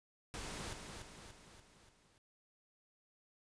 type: noise with echo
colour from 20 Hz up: pink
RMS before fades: -45 dBFS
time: 0.34-0.73 s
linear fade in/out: 0 ms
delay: 290 ms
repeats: 5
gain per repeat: -5 dB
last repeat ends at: 2.18 s
effects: resampled to 22050 Hz